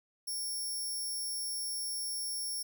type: tone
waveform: 15% pulse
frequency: 5480 Hz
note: F8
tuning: 34 cents flat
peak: -29 dBFS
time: 0.27-2.63 s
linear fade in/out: 10 ms
effects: none